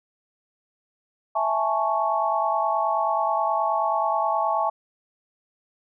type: chord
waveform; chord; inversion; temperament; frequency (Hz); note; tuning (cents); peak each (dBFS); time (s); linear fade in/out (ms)
sine; A major seventh; second; equal; 659.3 / 830.6 / 880 / 1108.7; E5 / G#5 / A5 / C#6; 0 / 0 / 0 / 0; -26; 1.35-4.7; 10
effects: none